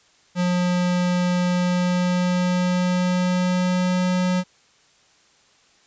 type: tone with pitch glide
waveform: square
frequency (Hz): 178.7 to 181.93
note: F3 to F#3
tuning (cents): +40 to -29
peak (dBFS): -19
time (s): 0.35-4.44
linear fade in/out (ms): 50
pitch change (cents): +31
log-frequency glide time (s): 1.48-4.08
effects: white hiss -57 dBFS RMS until 5.86 s + resampled to 16000 Hz